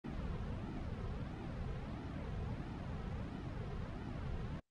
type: noise with flanger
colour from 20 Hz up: brown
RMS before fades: -42 dBFS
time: 0.04-4.6 s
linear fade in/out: 5 ms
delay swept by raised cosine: 1.8 to 3.5 ms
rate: 1.5 Hz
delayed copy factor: -0.9
effects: low-pass 4000 Hz 12 dB/octave + Opus 32 kbps